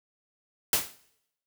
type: noise with exponential decay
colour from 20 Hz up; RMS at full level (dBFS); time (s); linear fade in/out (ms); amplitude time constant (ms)
white; -20; 0.73-0.96; 2; 48
effects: noise-tail reverb RT60 0.8 s tail -20 dB re dry